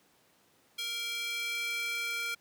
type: tone with high-pass filter sweep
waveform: square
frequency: 466.2 Hz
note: A#4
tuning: in tune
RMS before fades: -35 dBFS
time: 0.78-2.35 s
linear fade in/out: 10 ms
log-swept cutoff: 3000 to 1900 Hz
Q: 2.8
effects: pink hiss -66 dBFS RMS until 2.4 s + high-pass 150 Hz 12 dB/octave